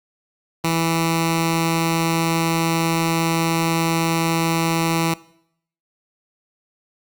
10% pulse tone with notch filter, 164.81 Hz, E3, in tune, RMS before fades -20 dBFS, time 0.64-5.14 s, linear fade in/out 5 ms, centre 580 Hz, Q 1.5, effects noise-tail reverb RT60 0.7 s tail -21 dB re dry + Opus 48 kbps

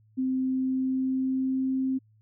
sine tone with pitch glide, 260 to 263 Hz, C4 to C4, -11 to +9 cents, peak -24 dBFS, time 0.17-1.99 s, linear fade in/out 20 ms, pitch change +20 cents, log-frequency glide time 0.31-1.72 s, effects added 108 Hz sine -58 dBFS peak until 2.21 s

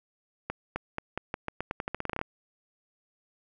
accelerating click train, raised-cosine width 0.5 ms, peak -16 dBFS, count 18, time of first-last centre 0.5-2.214 s, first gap 260 ms, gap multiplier 0.86, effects none

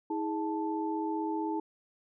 sine tone cluster, 320.7 / 416.3 / 878 Hz, E4 / G#4 / A5, -48 / +4 / -4 cents, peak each -32 / -38 / -35 dBFS, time 0.1-1.6 s, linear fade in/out 5 ms, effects none

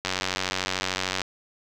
click train, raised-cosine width 0.2 ms, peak -8 dBFS, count 110, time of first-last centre 0.05-1.217 s, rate 93.4 Hz, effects none

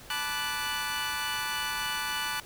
20% pulse chord, B minor seventh, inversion third, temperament equal with one note detuned, 869.4 / 987.8 / 1174.7 / 1480 Hz, A5 / B5 / D6 / F#6, -21 / 0 / 0 / 0 cents, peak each -32 / -34 / -32 / -28 dBFS, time 0.1-2.4 s, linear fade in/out 2 ms, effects pink hiss -49 dBFS RMS until 2.45 s

